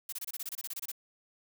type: noise bursts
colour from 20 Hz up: blue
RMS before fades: -38 dBFS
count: 14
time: 0.09-0.918 s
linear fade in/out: 5 ms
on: 35 ms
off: 26 ms
effects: none

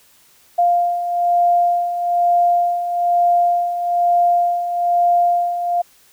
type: beating tone pair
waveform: sine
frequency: 698.5 / 699.6 Hz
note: F5 / F5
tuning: 0 / +3 cents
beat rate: 1.1 Hz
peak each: -21 / -14 dBFS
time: 0.58-5.82 s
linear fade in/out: 10 ms
effects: white hiss -52 dBFS RMS until 6.12 s

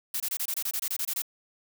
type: noise bursts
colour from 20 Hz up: blue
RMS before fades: -30 dBFS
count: 13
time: 0.14-1.221 s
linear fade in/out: 5 ms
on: 61 ms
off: 24 ms
effects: none

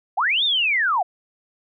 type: linear two-way sweep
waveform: sine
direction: up then down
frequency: 659.3 to 3729 to 659.3 Hz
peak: -17 dBFS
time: 0.17-1.03 s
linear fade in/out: 10 ms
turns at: 0.44 s
effects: none

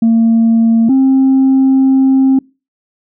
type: tone pair in turn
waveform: sine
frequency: 227.7 / 266.1 Hz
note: A#3 / C4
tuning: -40 / +29 cents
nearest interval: minor third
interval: 269 cents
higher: second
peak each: -4 dBFS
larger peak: neither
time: 0.02-0.89 / 0.89-2.39 s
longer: second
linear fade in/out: 5 ms
effects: noise-tail reverb RT60 0.3 s tail -26 dB re dry + tanh soft clip ceiling -4 dBFS

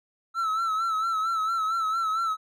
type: tone with vibrato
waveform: triangle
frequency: 1318.5 Hz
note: E6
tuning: in tune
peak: -22 dBFS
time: 0.34-2.37 s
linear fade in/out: 50 ms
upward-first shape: sine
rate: 4.4 Hz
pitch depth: 58 cents each way
effects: none

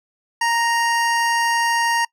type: tone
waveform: 25% pulse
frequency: 932.3 Hz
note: A#5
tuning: in tune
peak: -13 dBFS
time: 0.41-2.05 s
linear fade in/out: 5 ms
effects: noise-tail reverb RT60 0.1 s tail -25 dB re dry + low-pass 10000 Hz 12 dB/octave

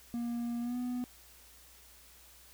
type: tone with pitch glide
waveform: triangle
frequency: 237 to 247.2 Hz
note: A#3 to B3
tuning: +29 to +2 cents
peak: -31 dBFS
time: 0.14-1.04 s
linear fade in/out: 0 ms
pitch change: +73 cents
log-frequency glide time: 0.61-0.77 s
effects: added 60 Hz sine -63 dBFS peak until 2.53 s + white hiss -58 dBFS RMS until 2.53 s

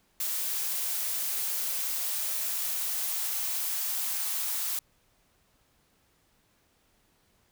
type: noise with high-pass filter sweep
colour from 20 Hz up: blue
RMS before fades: -31 dBFS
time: 0.2-4.79 s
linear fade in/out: 2 ms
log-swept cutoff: 410 to 840 Hz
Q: 1.6
effects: pink hiss -68 dBFS RMS until 7.51 s

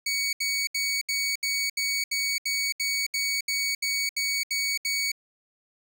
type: tone bursts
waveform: 20% pulse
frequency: 2242 Hz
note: C#7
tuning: 19 cents sharp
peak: -20 dBFS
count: 15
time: 0.06-5.118 s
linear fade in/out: 5 ms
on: 270 ms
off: 72 ms
effects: none

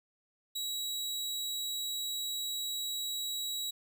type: tone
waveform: sawtooth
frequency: 3880 Hz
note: B7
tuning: 31 cents flat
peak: -31 dBFS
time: 0.55-3.71 s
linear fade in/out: 10 ms
effects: none

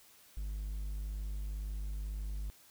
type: tone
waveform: triangle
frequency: 51 Hz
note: G#1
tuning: 31 cents flat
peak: -34 dBFS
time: 0.37-2.5 s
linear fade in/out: 0 ms
effects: white hiss -61 dBFS RMS until 2.7 s

